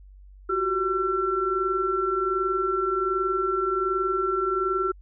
sine tone cluster, 360.9 / 382.2 / 1350 Hz, F#4 / G4 / E6, -43 / -44 / +41 cents, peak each -30 / -26 / -25 dBFS, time 0.49-4.92 s, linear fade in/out 10 ms, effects added 48 Hz sine -45 dBFS peak until 5.01 s

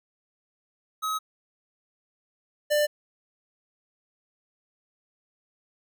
square tone pair in turn, 1275 / 594.1 Hz, D#6 / D5, +42 / +20 cents, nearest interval octave + minor second, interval 1322 cents, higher first, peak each -27 / -21 dBFS, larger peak second, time 1.02-1.19 / 2.7-2.87 s, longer neither, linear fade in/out 20 ms, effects none

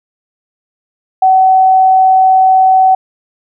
sine tone, 756 Hz, F#5, 37 cents sharp, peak -4 dBFS, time 1.22-2.95 s, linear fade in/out 5 ms, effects none

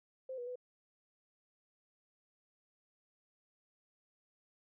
sine tone with pitch steps, 521 / 485.6 / 498 Hz, C5 / B4 / B4, -7 / -29 / +14 cents, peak -40 dBFS, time 0.29-0.557 s, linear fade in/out 5 ms, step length 89 ms, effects none

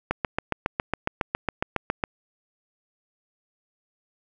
click train, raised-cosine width 0.5 ms, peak -8 dBFS, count 15, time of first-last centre 0.11-2.038 s, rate 7.26 Hz, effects none

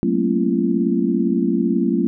sine tone cluster, 186.2 / 218.5 / 236.3 / 275.6 / 340 Hz, F#3 / A3 / A#3 / C#4 / F4, +11 / -12 / +24 / -10 / -46 cents, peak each -22 dBFS, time 0.03-2.07 s, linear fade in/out 0 ms, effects none

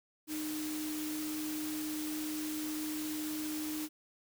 sine tone in noise, 306.8 Hz, D#4, 24 cents flat, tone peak -36 dBFS, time 0.27-3.89 s, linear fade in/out 50 ms, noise white, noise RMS -43 dBFS, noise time 0.27-3.89 s, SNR +4 dB, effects none

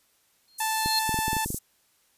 sine tone with exponential growth, 4235 Hz, C8, 20 cents sharp, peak -21 dBFS, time 0.48-0.99 s, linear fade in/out 1 ms, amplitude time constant 110 ms
white band-pass noise, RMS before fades -35 dBFS, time 0.58-1.59 s, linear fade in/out 10 ms, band 7100 to 13000 Hz, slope 24 dB/octave
sawtooth tone, 880 Hz, A5, in tune, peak -22 dBFS, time 0.6-1.45 s, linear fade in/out 5 ms
clicks, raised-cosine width 3 ms, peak -19 dBFS, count 10, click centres 0.86 / 1.093 / 1.143 / 1.189 / 1.281 / 1.331 / 1.367 / 1.46 / 1.504 / 1.545 s
effects white hiss -66 dBFS RMS until 2.17 s + resampled to 32000 Hz

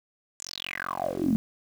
10% pulse tone with band-pass filter sweep, 45.3 Hz, F#1, 36 cents flat, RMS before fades -30 dBFS, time 0.4-1.36 s, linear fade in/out 0 ms, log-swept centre 7500 to 200 Hz, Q 9.7, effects 8-bit

